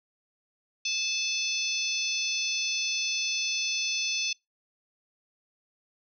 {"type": "harmonic tone", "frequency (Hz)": 870, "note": "A5", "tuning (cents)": -20, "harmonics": [3, 4, 5, 6, 7], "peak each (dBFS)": [-31, -34, -35, -34, -34], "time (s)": [0.85, 4.33], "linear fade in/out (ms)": 5, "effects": ["noise-tail reverb RT60 0.2 s tail -25 dB re dry"]}